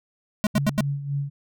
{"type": "tone bursts", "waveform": "square", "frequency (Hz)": 210.7, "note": "G#3", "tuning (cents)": 25, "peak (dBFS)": -18, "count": 4, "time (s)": [0.44, 0.807], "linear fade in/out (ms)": 0, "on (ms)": 28, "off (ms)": 85}
{"type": "tone with tremolo", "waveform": "sine", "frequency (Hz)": 141.3, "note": "C#3", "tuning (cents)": 34, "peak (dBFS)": -22, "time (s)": [0.54, 1.3], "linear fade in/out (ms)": 20, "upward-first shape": "sine", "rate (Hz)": 3.6, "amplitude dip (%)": 65}
{"effects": []}